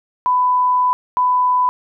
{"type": "tone bursts at uneven times", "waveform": "sine", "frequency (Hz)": 998, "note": "B5", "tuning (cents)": 18, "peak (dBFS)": -12, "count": 2, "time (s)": [[0.26, 0.93], [1.17, 1.69]], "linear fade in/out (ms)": 0, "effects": []}